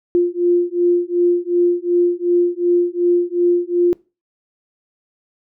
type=beating tone pair; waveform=sine; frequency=349.2 / 351.9 Hz; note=F4 / F4; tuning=0 / +13 cents; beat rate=2.7 Hz; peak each=-16 dBFS; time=0.15-3.93 s; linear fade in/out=0 ms; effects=noise-tail reverb RT60 0.3 s tail -23 dB re dry